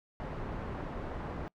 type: low-pass noise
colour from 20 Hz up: pink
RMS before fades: -39 dBFS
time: 0.2-1.48 s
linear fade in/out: 0 ms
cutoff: 1200 Hz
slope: 12 dB/octave
effects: noise-tail reverb RT60 0.1 s tail -25 dB re dry